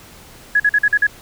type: tone bursts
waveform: sine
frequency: 1678 Hz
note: G#6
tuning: 17 cents sharp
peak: -10 dBFS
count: 6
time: 0.55-1.069 s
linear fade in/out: 5 ms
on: 49 ms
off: 45 ms
effects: pink hiss -42 dBFS RMS until 1.21 s